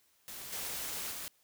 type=noise with level steps; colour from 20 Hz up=white; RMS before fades=-45 / -39 / -42 dBFS; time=0.28-1.28 s; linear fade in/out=0 ms; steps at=0.52 / 1.11 s; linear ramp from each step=10 ms; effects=white hiss -70 dBFS RMS until 1.43 s